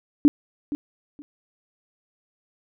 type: tone with echo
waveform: sine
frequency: 290.6 Hz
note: D4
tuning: 18 cents flat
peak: -10 dBFS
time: 0.25-0.28 s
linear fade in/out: 0 ms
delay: 470 ms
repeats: 2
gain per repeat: -14 dB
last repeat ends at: 1.22 s
effects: none